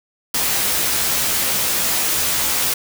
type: noise with comb filter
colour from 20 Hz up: white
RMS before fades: -19 dBFS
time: 0.34-2.74 s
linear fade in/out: 5 ms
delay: 15 ms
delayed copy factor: +0.7
effects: none